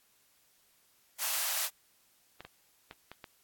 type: high-pass noise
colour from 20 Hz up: white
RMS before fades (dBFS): -32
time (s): 1.18-1.7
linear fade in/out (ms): 50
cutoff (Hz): 600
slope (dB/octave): 48
type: clicks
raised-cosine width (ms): 0.3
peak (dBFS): -28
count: 5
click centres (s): 2.406 / 2.45 / 2.911 / 3.116 / 3.242
effects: white hiss -68 dBFS RMS until 3.43 s + AAC 64 kbps